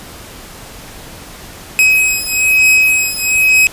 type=beating tone pair; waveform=45% pulse; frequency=2540 / 2541.1 Hz; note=D#7 / D#7; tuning=+35 / +36 cents; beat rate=1.1 Hz; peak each=-12 dBFS; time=1.79-3.67 s; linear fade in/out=0 ms; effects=pink hiss -33 dBFS RMS until 3.72 s + resampled to 32000 Hz